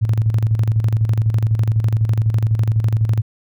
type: tone with tremolo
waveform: sine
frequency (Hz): 110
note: A2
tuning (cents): 0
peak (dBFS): -11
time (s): 0.01-3.22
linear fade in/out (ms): 20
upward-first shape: square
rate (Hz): 12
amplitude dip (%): 60
effects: none